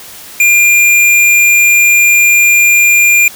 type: tone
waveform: square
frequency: 2400 Hz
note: D7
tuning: 37 cents sharp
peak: -5 dBFS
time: 0.4-3.28 s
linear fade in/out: 2 ms
effects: white hiss -31 dBFS RMS until 3.35 s